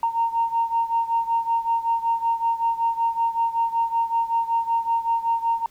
sine beating tone pair, 920 / 925.3 Hz, A#5 / A#5, -23 / -13 cents, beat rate 5.3 Hz, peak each -21 / -24 dBFS, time 0.03-5.66 s, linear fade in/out 2 ms, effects tanh soft clip ceiling -12 dBFS + pink hiss -56 dBFS RMS until 5.7 s

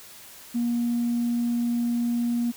sine tone, 237.7 Hz, A#3, 34 cents sharp, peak -21 dBFS, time 0.54-2.52 s, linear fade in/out 20 ms, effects tanh soft clip ceiling -18 dBFS + white hiss -46 dBFS RMS until 2.56 s

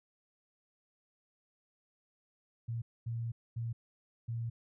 sine tone bursts at uneven times, 116 Hz, A#2, 8 cents flat, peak -34 dBFS, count 4, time 2.68-2.82 / 3.06-3.32 / 3.56-3.73 / 4.28-4.5 s, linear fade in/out 10 ms, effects none

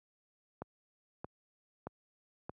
click train, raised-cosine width 1 ms, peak -26 dBFS, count 4, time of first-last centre 0.62-2.495 s, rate 1.6 Hz, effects high-pass 80 Hz 12 dB/octave

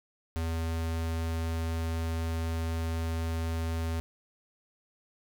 square tone, 82 Hz, E2, 9 cents flat, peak -30 dBFS, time 0.36-4 s, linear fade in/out 0 ms, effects none

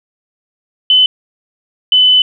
sine tone pair in turn, 3026 / 3013 Hz, F#7 / F#7, +38 / +31 cents, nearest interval unison, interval 7 cents, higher first, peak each -5 dBFS, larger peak neither, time 0.9-1.06 / 1.92-2.22 s, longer second, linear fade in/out 2 ms, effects none

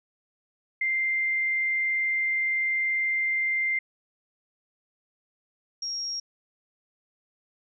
sine tone pair in turn, 2093 / 5588 Hz, C7 / F8, 0 / 0 cents, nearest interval octave + perfect fourth, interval 1700 cents, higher second, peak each -23 / -29 dBFS, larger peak first, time 0.81-3.79 / 5.82-6.2 s, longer first, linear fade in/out 5 ms, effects none

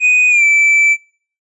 triangle tone with pitch glide, 2489 to 2322 Hz, D#7 to D7, 0 to -20 cents, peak -6 dBFS, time 0-0.97 s, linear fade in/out 50 ms, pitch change -120 cents, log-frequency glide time 0.29-0.44 s, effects noise-tail reverb RT60 0.5 s tail -25 dB re dry + resampled to 24000 Hz

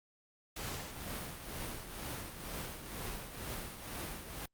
pink noise with tremolo, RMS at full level -40 dBFS, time 0.56-4.46 s, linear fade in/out 5 ms, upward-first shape triangle, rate 2.1 Hz, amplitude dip 60%, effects Opus 48 kbps

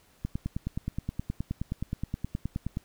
click train, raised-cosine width 5 ms, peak -18 dBFS, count 25, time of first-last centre 0.25-2.771 s, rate 9.52 Hz, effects pink hiss -62 dBFS RMS until 2.84 s

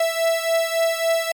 45% pulse beating tone pair, 659.3 / 662.9 Hz, E5 / E5, 0 / +10 cents, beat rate 3.6 Hz, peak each -20 / -23 dBFS, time 0-1.32 s, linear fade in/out 5 ms, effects MP3 96 kbps

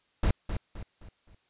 brown noise with echo, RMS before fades -23 dBFS, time 0.23-0.31 s, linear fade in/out 5 ms, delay 260 ms, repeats 4, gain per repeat -8 dB, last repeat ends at 1.35 s, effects white hiss -70 dBFS RMS until 1.49 s + resampled to 8000 Hz

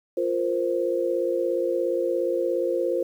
sine chord, F suspended fourth, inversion none, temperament equal, 349.2 / 466.2 / 523.3 Hz, F4 / Bb4 / C5, 0 / 0 / 0 cents, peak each -26 / -28 / -25 dBFS, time 0.17-3.03 s, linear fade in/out 5 ms, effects 9-bit

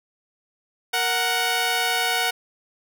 10% pulse tone pair together, 466.2 / 740 Hz, A#4 / F#5, 0 / 0 cents, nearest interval minor sixth, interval 800 cents, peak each -19 / -13 dBFS, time 0.93-2.31 s, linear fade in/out 10 ms, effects none

